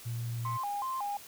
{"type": "tone", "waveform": "sine", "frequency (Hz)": 117.3, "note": "A#2", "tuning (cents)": 11, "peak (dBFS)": -32, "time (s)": [0.05, 0.58], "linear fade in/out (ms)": 20}
{"type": "tone with vibrato", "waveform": "sine", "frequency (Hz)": 924, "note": "A#5", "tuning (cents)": -16, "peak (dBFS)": -31, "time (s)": [0.45, 1.17], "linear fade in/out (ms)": 2, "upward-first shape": "square", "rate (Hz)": 2.7, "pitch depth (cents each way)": 220}
{"effects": ["tanh soft clip ceiling -27 dBFS", "white hiss -50 dBFS RMS until 1.27 s"]}